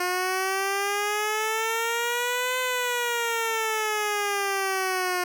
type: exponential two-way sweep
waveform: 10% pulse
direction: up then down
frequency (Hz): 357.4 to 510 to 357.4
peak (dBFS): -16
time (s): 0-5.24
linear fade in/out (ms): 5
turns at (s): 2.59
effects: none